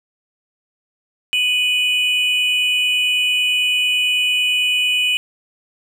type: tone pair together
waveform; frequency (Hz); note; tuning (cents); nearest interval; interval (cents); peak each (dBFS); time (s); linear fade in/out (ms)
triangle; 2489 / 2960; D#7 / F#7; 0 / 0; minor third; 300; -16; 1.33-5.17; 0
effects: none